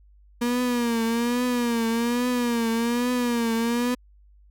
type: tone with vibrato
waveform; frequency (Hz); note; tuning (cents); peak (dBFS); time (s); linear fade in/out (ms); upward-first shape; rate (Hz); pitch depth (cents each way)
35% pulse; 237.6; A#3; +33; -20; 0.41-3.95; 10; triangle; 1.2; 89
effects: added 50 Hz sine -51 dBFS peak until 4.5 s